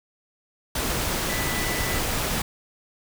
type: tone in noise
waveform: sine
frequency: 1983 Hz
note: B6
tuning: 7 cents sharp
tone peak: -32 dBFS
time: 1.29-1.99 s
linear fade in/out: 5 ms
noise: pink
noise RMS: -26 dBFS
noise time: 0.75-2.42 s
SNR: -9 dB
effects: none